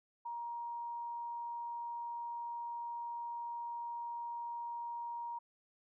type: tone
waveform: sine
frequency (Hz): 943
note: A#5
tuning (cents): +20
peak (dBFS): -39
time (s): 0.25-5.39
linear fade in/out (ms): 10
effects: none